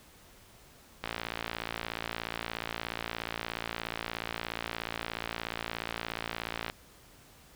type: click train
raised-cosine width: 0.3 ms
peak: -17 dBFS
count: 323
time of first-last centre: 1.04-6.699 s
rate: 56.9 Hz
effects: pink hiss -57 dBFS RMS until 7.55 s